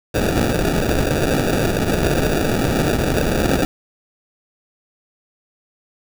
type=noise with sample-and-hold; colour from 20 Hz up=blue; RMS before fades=-18 dBFS; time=0.14-3.65 s; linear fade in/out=2 ms; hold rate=1050 Hz; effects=none